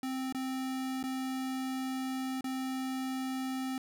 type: tone with dropouts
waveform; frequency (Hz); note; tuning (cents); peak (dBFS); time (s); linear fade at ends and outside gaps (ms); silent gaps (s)
square; 261.6; C4; 0; -34; 0.03-3.78; 2; 0.325-0.347 / 1.029-1.038 / 2.409-2.442
effects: none